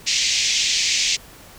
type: band-pass noise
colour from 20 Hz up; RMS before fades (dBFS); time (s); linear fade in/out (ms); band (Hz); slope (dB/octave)
white; -20; 0.06-1.17; 20; 2100 to 6800; 48
effects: pink hiss -44 dBFS RMS until 1.58 s